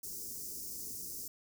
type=band-stop noise; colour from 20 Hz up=white; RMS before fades=-43 dBFS; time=0.03-1.28 s; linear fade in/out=5 ms; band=450 to 5100 Hz; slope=48 dB/octave; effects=none